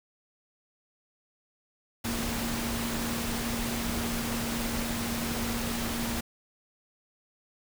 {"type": "tone in noise", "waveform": "sine", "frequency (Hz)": 233.1, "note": "A#3", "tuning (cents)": 0, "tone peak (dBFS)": -33, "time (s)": [2.04, 6.21], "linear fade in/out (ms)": 10, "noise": "pink", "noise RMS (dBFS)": -33, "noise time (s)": [2.04, 6.21], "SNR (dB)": -3, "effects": []}